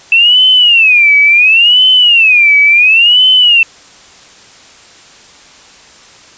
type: tone with vibrato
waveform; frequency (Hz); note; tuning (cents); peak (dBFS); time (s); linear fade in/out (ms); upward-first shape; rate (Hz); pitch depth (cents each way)
sine; 2637; E7; 0; -3; 0.12-3.63; 2; sine; 0.71; 250
effects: white hiss -38 dBFS RMS until 6.37 s + resampled to 16000 Hz